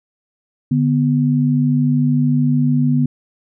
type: tone pair together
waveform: sine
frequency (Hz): 146.83 / 246.6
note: D3 / B3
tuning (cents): 0 / -2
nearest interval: major sixth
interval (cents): 898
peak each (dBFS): -15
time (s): 0.71-3.06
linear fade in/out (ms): 5
effects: none